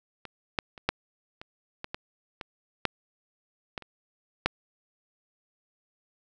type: clicks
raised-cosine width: 0.3 ms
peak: -24 / -9 / -28 / -7 / -25 / -19 / -17 / -20 / -7 / -17 / -29 / -6 dBFS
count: 12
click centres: 0.253 / 0.588 / 0.778 / 0.89 / 1.415 / 1.844 / 1.945 / 2.412 / 2.853 / 3.778 / 3.823 / 4.46 s
effects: none